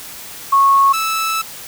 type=tone pair in turn; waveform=sine / sawtooth; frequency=1100 / 1312.3 Hz; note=C#6 / E6; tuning=-14 / -8 cents; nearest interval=minor third; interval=306 cents; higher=second; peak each=-8 / -13 dBFS; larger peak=first; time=0.52-0.93 / 0.93-1.42 s; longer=second; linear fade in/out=10 ms; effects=white hiss -33 dBFS RMS until 1.67 s